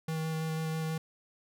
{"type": "tone with vibrato", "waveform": "square", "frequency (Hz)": 159.5, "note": "D#3", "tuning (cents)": 43, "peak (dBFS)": -32, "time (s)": [0.08, 0.98], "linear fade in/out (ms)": 5, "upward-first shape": "square", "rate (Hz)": 6.1, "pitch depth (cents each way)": 8, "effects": []}